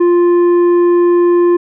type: tone with tanh clipping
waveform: sine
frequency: 349.2 Hz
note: F4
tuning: in tune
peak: -8 dBFS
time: 0-1.57 s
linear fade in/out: 10 ms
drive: 7 dB
effects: none